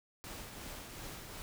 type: noise with tremolo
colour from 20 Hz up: pink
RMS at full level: -45 dBFS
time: 0.24-1.42 s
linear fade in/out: 0 ms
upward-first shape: triangle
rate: 2.7 Hz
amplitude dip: 40%
effects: none